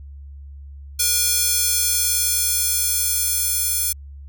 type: tone with high-pass filter sweep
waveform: square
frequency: 479.7 Hz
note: A#4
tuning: 50 cents sharp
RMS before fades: -20 dBFS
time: 0.99-3.93 s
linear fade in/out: 10 ms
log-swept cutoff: 5900 to 8900 Hz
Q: 0.84
effects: added 70 Hz sine -35 dBFS peak until 4.28 s